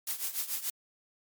blue noise with tremolo, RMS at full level -31 dBFS, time 0.07-0.7 s, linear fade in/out 2 ms, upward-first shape triangle, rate 6.9 Hz, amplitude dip 85%, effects MP3 96 kbps

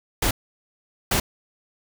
pink noise bursts at uneven times, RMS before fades -21 dBFS, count 2, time 0.22-0.31 / 1.11-1.2 s, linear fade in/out 5 ms, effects none

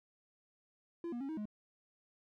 triangle tone with pitch steps, 340.1 / 239.5 / 273.8 / 316.8 / 210.5 Hz, F4 / A#3 / C#4 / D#4 / G#3, -46 / +47 / -21 / +31 / +24 cents, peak -36 dBFS, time 1.04-1.455 s, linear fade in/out 2 ms, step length 83 ms, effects none

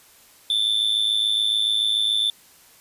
triangle tone with amplitude modulation, 3528 Hz, A7, 4 cents sharp, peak -14 dBFS, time 0.5-2.3 s, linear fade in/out 2 ms, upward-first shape sine, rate 107 Hz, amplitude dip 70%, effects white hiss -52 dBFS RMS until 2.8 s + resampled to 32000 Hz

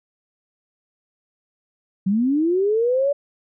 sine linear sweep, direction up, 182.7 to 579 Hz, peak -16 dBFS, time 2.06-3.13 s, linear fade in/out 10 ms, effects none

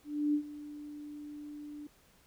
sine tone with ADSR envelope, 295.5 Hz, D4, 11 cents sharp, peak -25 dBFS, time 0.04-1.87 s, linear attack 300 ms, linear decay 83 ms, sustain -17 dB, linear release 3 ms, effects pink hiss -65 dBFS RMS until 2.26 s

